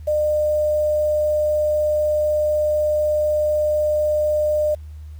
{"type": "tone with quantisation", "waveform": "sine", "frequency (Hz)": 604, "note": "D5", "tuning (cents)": 48, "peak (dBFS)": -16, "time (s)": [0.07, 4.75], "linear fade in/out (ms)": 10, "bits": 7, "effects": ["added 76 Hz sine -33 dBFS peak until 5.19 s", "pink hiss -59 dBFS RMS until 5.19 s"]}